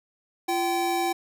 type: tone pair together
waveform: square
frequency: 343.9 / 772 Hz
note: F4 / G5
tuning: -27 / -27 cents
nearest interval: octave + major second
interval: 1400 cents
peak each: -28 / -26 dBFS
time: 0.48-1.13 s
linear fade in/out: 10 ms
effects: none